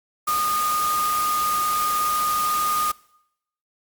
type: tone in noise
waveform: sine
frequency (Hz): 1227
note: D#6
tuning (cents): -25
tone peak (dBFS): -20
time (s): 0.27-2.92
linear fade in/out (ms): 10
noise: white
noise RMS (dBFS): -29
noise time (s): 0.27-2.92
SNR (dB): +6
effects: noise-tail reverb RT60 0.8 s tail -23 dB re dry + Opus 48 kbps